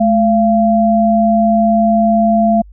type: tone pair together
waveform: sine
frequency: 215.6 / 684.5 Hz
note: A3 / F5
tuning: -35 / -35 cents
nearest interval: octave + minor sixth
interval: 2000 cents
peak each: -11 dBFS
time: 0-2.62 s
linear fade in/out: 10 ms
effects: added 50 Hz sine -35 dBFS peak until 2.72 s